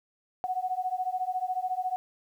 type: beating tone pair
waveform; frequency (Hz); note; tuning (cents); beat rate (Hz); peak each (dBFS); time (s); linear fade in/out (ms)
sine; 733 / 747; F#5 / F#5; -16 / +16; 14; -31; 0.44-1.96; 0
effects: 10-bit